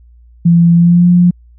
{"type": "tone with pitch glide", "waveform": "sine", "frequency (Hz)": [170, 176.5], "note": ["F3", "F3"], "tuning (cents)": [-46, 19], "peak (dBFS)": -4, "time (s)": [0.45, 1.31], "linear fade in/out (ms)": 10, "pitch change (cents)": 65, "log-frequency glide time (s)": [0.75, 1.08], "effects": ["added 59 Hz sine -39 dBFS peak until 1.58 s"]}